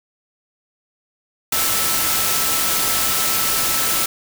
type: tone in noise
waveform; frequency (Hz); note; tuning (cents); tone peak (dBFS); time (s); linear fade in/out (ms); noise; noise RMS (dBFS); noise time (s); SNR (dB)
sine; 1319; E6; +1; -29; 1.52-4.06; 5; white; -19; 1.52-4.06; -13
effects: none